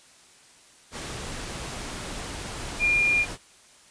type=tone in noise; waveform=sine; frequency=2410 Hz; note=D7; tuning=44 cents sharp; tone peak=-19 dBFS; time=2.79-3.26 s; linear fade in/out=50 ms; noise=pink; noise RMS=-35 dBFS; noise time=0.91-3.38 s; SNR=+13 dB; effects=white hiss -54 dBFS RMS until 3.9 s + resampled to 22050 Hz